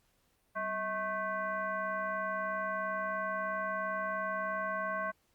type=tone with frequency modulation; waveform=sine; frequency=1091 Hz; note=C#6; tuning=28 cents flat; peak=-32 dBFS; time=0.55-5.12 s; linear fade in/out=20 ms; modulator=449 Hz; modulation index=1.3; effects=pink hiss -73 dBFS RMS until 5.34 s + Opus 48 kbps